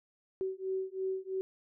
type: beating tone pair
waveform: sine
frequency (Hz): 378.1 / 381.1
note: F#4 / G4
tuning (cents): +38 / -49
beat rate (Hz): 3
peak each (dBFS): -36 / -36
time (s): 0.41-1.41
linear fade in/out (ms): 0
effects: none